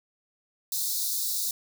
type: high-pass noise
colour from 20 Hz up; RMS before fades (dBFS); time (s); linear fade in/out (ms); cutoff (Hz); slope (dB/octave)
white; -29; 0.72-1.51; 2; 3700; 96
effects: none